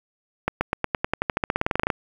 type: accelerating click train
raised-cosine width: 0.5 ms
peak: -6 dBFS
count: 21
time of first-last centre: 0.48-1.902 s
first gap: 130 ms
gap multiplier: 0.93
effects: 7-bit